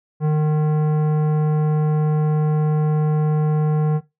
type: tone with tanh clipping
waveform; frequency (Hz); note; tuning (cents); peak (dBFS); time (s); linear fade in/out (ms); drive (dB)
triangle; 152.8; D#3; -31; -17; 0.2-4.01; 50; 18
effects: noise-tail reverb RT60 0.2 s tail -17 dB re dry